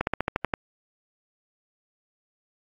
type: slowing click train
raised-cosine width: 0.5 ms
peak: -9 dBFS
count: 8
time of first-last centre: 0.01-0.538 s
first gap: 61 ms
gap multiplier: 1.07
effects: AAC 64 kbps